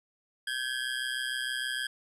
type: ring-modulated tone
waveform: 25% pulse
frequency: 1622 Hz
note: G#6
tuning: 41 cents flat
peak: -24 dBFS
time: 0.47-1.87 s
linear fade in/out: 5 ms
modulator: 63.2 Hz
effects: low-pass 10000 Hz 12 dB/octave